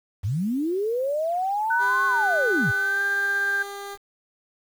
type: linear two-way sweep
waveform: sine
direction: up then down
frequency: 82.7 to 1098 to 82.7 Hz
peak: -22 dBFS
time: 0.23-2.72 s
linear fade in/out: 20 ms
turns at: 2.06 s
type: tone with pitch glide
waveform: sine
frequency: 1498 to 1587.1 Hz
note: F#6 to G6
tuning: +21 to +21 cents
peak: -21 dBFS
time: 1.7-3.63 s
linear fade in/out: 10 ms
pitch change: +100 cents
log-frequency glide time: 2.72-3.03 s
type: tone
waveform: 15% pulse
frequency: 400.9 Hz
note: G4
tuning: 39 cents sharp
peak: -27 dBFS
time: 1.78-3.98 s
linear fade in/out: 50 ms
effects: 8-bit